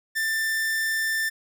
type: tone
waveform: 45% pulse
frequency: 1781 Hz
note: A6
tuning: 21 cents sharp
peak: -23 dBFS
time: 0.15-1.3 s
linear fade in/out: 20 ms
effects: none